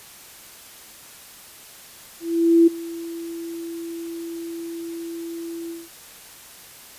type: tone with ADSR envelope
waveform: sine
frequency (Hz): 334.6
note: E4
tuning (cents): +26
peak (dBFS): -9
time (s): 2.2-5.89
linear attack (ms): 470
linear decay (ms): 13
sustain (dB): -20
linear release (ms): 190
effects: white hiss -44 dBFS RMS until 6.98 s + resampled to 32000 Hz